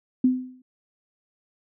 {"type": "tone with exponential decay", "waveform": "sine", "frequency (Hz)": 254.8, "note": "C4", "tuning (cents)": -46, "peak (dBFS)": -13, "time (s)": [0.24, 0.62], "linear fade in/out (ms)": 5, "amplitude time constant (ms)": 81, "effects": []}